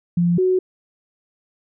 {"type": "tone pair in turn", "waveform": "sine", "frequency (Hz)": [173.2, 370.4], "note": ["F3", "F#4"], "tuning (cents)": [-14, 2], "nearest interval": "octave + minor second", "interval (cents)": 1316, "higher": "second", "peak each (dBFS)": -14, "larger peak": "neither", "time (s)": [[0.17, 0.38], [0.38, 0.59]], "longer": "neither", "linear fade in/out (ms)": 5, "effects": []}